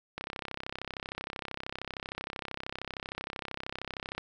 click train, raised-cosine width 0.3 ms, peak -20 dBFS, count 133, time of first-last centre 0.18-4.18 s, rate 33 Hz, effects none

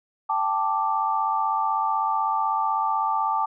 sine chord, G suspended second, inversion none, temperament equal, 784 / 880 / 1174.7 Hz, G5 / A5 / D6, 0 / 0 / 0 cents, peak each -28 / -24 / -25 dBFS, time 0.29-3.46 s, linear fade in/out 10 ms, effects none

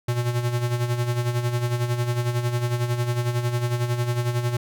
square tone with tremolo, 120.8 Hz, B2, 38 cents flat, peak -20 dBFS, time 0.08-4.57 s, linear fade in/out 5 ms, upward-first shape sine, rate 11 Hz, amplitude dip 60%, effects none

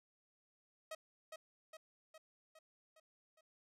sawtooth tone with echo, 634 Hz, D#5, 32 cents sharp, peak -40 dBFS, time 0.91-0.95 s, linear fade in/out 5 ms, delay 410 ms, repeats 6, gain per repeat -4 dB, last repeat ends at 3.41 s, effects low-pass 12000 Hz 12 dB/octave

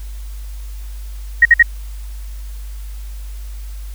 sine tone bursts, 1881 Hz, A#6, 15 cents sharp, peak -3 dBFS, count 3, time 1.42-1.627 s, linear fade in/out 5 ms, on 33 ms, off 54 ms, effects added 50 Hz sine -26 dBFS peak until 3.94 s + white hiss -45 dBFS RMS until 3.94 s

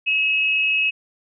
sine tone pair together, 2575 / 2852 Hz, E7 / F7, -41 / +36 cents, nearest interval major second, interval 177 cents, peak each -17 / -26 dBFS, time 0.06-0.91 s, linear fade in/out 20 ms, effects none

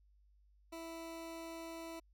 20% pulse tone, 329.6 Hz, E4, in tune, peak -40 dBFS, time 0.72-2 s, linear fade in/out 10 ms, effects added 50 Hz sine -65 dBFS peak until 2.13 s

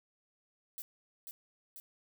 violet noise with echo, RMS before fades -43 dBFS, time 0.78-0.82 s, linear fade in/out 0 ms, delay 490 ms, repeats 2, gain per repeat -3 dB, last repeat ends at 1.8 s, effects none

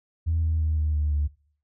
sine tone with pitch steps, 81.7 / 79.93 / 78.19 / 76.49 / 74.83 / 73.21 Hz, E2 / D#2 / D#2 / D#2 / D2 / D2, -15 / +47 / +9 / -29 / +33 / -5 cents, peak -20 dBFS, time 0.26-1.28 s, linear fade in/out 20 ms, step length 170 ms, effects noise-tail reverb RT60 0.5 s tail -22 dB re dry + tanh soft clip ceiling -17 dBFS

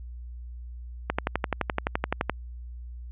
click train, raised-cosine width 0.5 ms, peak -9 dBFS, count 15, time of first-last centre 1.1-2.297 s, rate 11.7 Hz, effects added 60 Hz sine -37 dBFS peak until 3.11 s + resampled to 8000 Hz

